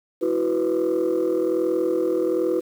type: chord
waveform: sine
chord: E suspended second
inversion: none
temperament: just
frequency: 329.6 / 370.8 / 494.4 Hz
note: E4 / F#4 / B4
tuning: 0 / +4 / +2 cents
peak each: -22 dBFS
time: 0.21-2.61 s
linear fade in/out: 20 ms
effects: tanh soft clip ceiling -15 dBFS + 8-bit